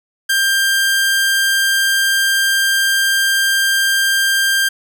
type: tone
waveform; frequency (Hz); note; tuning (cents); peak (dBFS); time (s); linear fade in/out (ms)
sawtooth; 1589; G6; +23; -9; 0.29-4.69; 10
effects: none